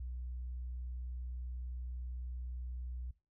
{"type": "tone", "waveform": "sine", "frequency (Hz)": 61.74, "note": "B1", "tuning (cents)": 0, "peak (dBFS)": -38, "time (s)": [0, 3.11], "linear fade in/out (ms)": 5, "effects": ["noise-tail reverb RT60 0.3 s tail -21 dB re dry", "tanh soft clip ceiling -36 dBFS"]}